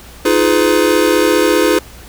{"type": "chord", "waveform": "square", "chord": "F half-diminished seventh", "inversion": "third", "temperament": "just", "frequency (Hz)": [314.3, 349.2, 419.1, 502.9], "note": ["Eb4", "F4", "Ab4", "Cb5"], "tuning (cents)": [18, 0, 16, 31], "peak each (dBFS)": -16, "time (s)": [0.25, 1.79], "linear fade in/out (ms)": 5, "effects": ["added 60 Hz sine -38 dBFS peak until 2.08 s", "pink hiss -38 dBFS RMS until 2.08 s"]}